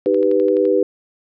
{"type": "click train", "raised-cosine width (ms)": 0.3, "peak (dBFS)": -24, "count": 8, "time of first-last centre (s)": [0.06, 0.653], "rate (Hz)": 11.8}
{"type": "chord", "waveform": "sine", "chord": "Eb augmented", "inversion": "none", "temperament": "equal", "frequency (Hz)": [311.1, 392, 493.9], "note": ["Eb4", "G4", "B4"], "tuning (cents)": [0, 0, 0], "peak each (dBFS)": [-20, -16, -16], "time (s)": [0.06, 0.83], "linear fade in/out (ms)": 2}
{"effects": []}